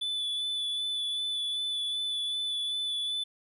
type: tone with vibrato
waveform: triangle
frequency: 3473 Hz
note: A7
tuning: 23 cents flat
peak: -28 dBFS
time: 0.01-3.24 s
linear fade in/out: 10 ms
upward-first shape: sine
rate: 2.6 Hz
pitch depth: 17 cents each way
effects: resampled to 32000 Hz